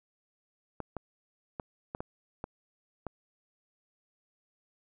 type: clicks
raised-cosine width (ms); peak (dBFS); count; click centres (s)
1; -22; 7; 0.803 / 0.967 / 1.598 / 1.949 / 2.005 / 2.441 / 3.067
effects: none